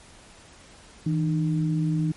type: tone pair together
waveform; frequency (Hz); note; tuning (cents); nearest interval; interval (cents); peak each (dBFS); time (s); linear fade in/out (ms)
sine; 160.9 / 303.7; E3 / D#4; -42 / -42; major seventh; 1100; -22 / -28; 1.06-2.12; 5
effects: pink hiss -50 dBFS RMS until 2.16 s + MP3 48 kbps